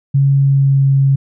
sine tone with pitch glide, 138.3 to 136.79 Hz, C#3 to C#3, -4 to -23 cents, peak -8 dBFS, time 0.14-1.16 s, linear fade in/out 10 ms, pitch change -19 cents, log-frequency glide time 0.36-0.86 s, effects none

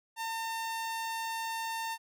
sawtooth tone, 905 Hz, A5, 48 cents sharp, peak -30 dBFS, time 0.16-1.98 s, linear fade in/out 50 ms, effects none

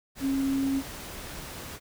sine tone in noise, 271.5 Hz, C#4, 36 cents flat, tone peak -24 dBFS, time 0.2-0.83 s, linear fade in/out 50 ms, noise pink, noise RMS -40 dBFS, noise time 0.15-1.8 s, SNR +13 dB, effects none

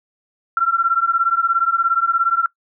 sine beating tone pair, 1352 / 1369 Hz, E6 / F6, +43 / -35 cents, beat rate 17 Hz, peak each -17 dBFS, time 0.57-2.46 s, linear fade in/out 2 ms, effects noise-tail reverb RT60 0.1 s tail -22 dB re dry

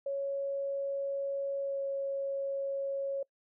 sine tone with pitch glide, 554.4 to 550.6 Hz, C#5 to C#5, 0 to -12 cents, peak -31 dBFS, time 0.06-3.23 s, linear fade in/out 5 ms, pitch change -12 cents, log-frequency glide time 1.61-1.81 s, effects noise-tail reverb RT60 0.1 s tail -25 dB re dry

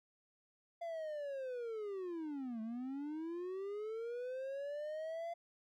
triangle linear two-way sweep, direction down then up, 687 to 216.7 to 687 Hz, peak -38 dBFS, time 0.81-5.34 s, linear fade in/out 10 ms, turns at 2.61 s, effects none

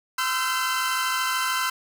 sawtooth tone cluster, 1026 / 1300 / 1353 / 1546 Hz, C6 / E6 / E6 / G6, -34 / -24 / +45 / -24 cents, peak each -23 / -30 / -25 / -25 dBFS, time 0.18-1.7 s, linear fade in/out 5 ms, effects none

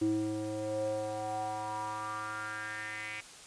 square tone with band-pass filter sweep, 107.2 Hz, A2, 45 cents flat, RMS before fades -36 dBFS, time 0.01-3.21 s, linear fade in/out 10 ms, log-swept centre 320 to 2300 Hz, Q 5.4, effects white hiss -51 dBFS RMS until 3.46 s + resampled to 22050 Hz

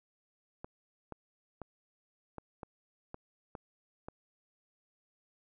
clicks, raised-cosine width 1 ms, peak -28 dBFS, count 8, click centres 0.645 / 1.123 / 1.617 / 2.383 / 2.632 / 3.144 / 3.552 / 4.085 s, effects none

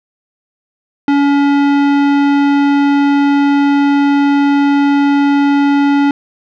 sine tone with tanh clipping, 283.2 Hz, C#4, 37 cents sharp, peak -10 dBFS, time 1.08-6.11 s, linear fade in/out 2 ms, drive 18 dB, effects none

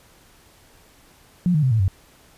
sine tone with pitch steps, 177.8 / 152.12 / 130.16 / 111.36 / 95.28 Hz, F3 / D#3 / C3 / A2 / G2, +31 / -39 / -9 / +21 / -49 cents, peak -15 dBFS, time 1.46-1.88 s, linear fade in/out 0 ms, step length 84 ms, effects pink hiss -53 dBFS RMS until 2.37 s + resampled to 32000 Hz

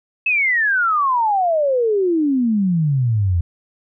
sine exponential sweep, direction down, 2637 to 82.6 Hz, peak -14 dBFS, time 0.26-3.41 s, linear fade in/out 5 ms, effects none

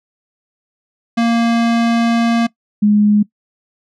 square / sine tone pair in turn, 232.3 / 208.4 Hz, A#3 / G#3, -6 / +6 cents, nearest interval major second, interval 188 cents, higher first, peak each -12 / -8 dBFS, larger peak second, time 1.17-2.47 / 2.82-3.23 s, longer first, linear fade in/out 10 ms, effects noise-tail reverb RT60 0.1 s tail -20 dB re dry + low-pass 5000 Hz 12 dB/octave

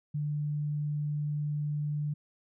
sine tone, 148.2 Hz, D3, 16 cents sharp, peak -29 dBFS, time 0.14-2.14 s, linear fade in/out 10 ms, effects none

